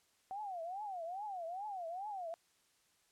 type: tone with vibrato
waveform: sine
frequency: 747 Hz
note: F#5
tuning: 16 cents sharp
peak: -40 dBFS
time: 0.31-2.34 s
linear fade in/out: 0 ms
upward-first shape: triangle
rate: 2.4 Hz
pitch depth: 260 cents each way
effects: white hiss -73 dBFS RMS until 3.11 s + low-pass 10000 Hz 12 dB/octave